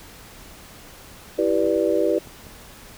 sine chord, E minor seventh, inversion none, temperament equal with one note detuned, 329.6 / 392 / 489.6 / 587.3 Hz, E4 / G4 / B4 / D5, 0 / 0 / -15 / 0 cents, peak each -23 dBFS, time 1.38-2.19 s, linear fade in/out 10 ms
clicks, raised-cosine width 2 ms, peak -29 dBFS, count 4, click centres 1.667 / 1.764 / 2.273 / 2.468 s
effects pink hiss -44 dBFS RMS until 2.97 s

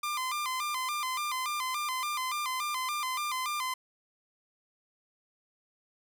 sawtooth tone with vibrato, 1108.7 Hz, C#6, in tune, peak -27 dBFS, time 0.03-3.74 s, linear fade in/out 5 ms, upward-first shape square, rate 3.5 Hz, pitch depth 130 cents each way, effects none

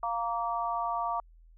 sine chord, Bb major, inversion second, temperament equal with one note detuned, 698.5 / 932.3 / 1156.5 Hz, F5 / Bb5 / D6, 0 / 0 / -27 cents, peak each -33 dBFS, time 0.03-1.2 s, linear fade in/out 2 ms, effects added 41 Hz sine -53 dBFS peak until 1.57 s

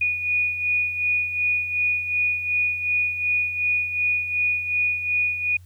sine beating tone pair, 2460 / 2462.7 Hz, D#7 / D#7, -20 / -18 cents, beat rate 2.7 Hz, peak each -21 / -28 dBFS, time 0.01-5.57 s, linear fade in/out 5 ms, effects added 90 Hz sine -43 dBFS peak until 5.65 s + white hiss -62 dBFS RMS until 5.65 s

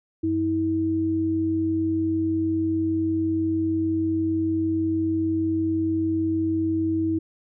sine tone pair together, 95.79 / 322.2 Hz, G2 / E4, -39 / -39 cents, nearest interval octave + major sixth, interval 2100 cents, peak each -30 / -21 dBFS, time 0.23-7.19 s, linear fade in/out 10 ms, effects none

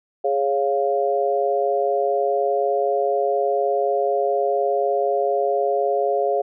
sine chord, Db major, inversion second, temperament equal, 415.3 / 554.4 / 698.5 Hz, Ab4 / Db5 / F5, 0 / 0 / 0 cents, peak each -22 dBFS, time 0.24-6.42 s, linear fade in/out 10 ms, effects none

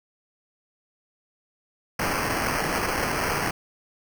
white noise with sample-and-hold, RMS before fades -26 dBFS, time 1.99-3.51 s, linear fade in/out 5 ms, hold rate 3675 Hz, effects none

